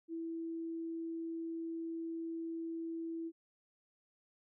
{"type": "tone", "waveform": "sine", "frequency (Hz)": 329.6, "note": "E4", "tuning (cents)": 0, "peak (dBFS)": -38, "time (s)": [0.08, 3.32], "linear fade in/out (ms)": 50, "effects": []}